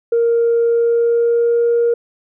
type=tone with pitch glide; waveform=sine; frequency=466.2 to 470.5 Hz; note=A#4 to A#4; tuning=0 to +16 cents; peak=-10 dBFS; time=0.12-1.94 s; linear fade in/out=5 ms; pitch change=+16 cents; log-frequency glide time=0.62-1.64 s; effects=tanh soft clip ceiling -8 dBFS